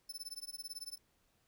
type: tone with tremolo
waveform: sawtooth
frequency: 5274 Hz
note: E8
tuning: in tune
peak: -38 dBFS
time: 0.09-0.98 s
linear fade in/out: 5 ms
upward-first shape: sine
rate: 18 Hz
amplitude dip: 100%
effects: pink hiss -75 dBFS RMS until 1.47 s